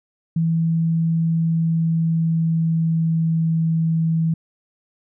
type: tone with pitch glide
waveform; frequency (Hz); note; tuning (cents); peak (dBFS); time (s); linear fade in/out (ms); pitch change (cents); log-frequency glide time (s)
sine; 164.2 to 162.69; E3 to E3; -6 to -22; -16; 0.36-4.34; 5; -16; 1.3-3.59
effects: none